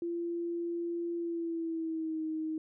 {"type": "tone with pitch glide", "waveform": "sine", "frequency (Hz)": [341.7, 315.2], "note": ["F4", "D#4"], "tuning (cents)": [-38, 23], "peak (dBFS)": -32, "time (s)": [0.02, 2.58], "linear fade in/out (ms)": 2, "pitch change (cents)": -139, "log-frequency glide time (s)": [1.16, 2.23], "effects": []}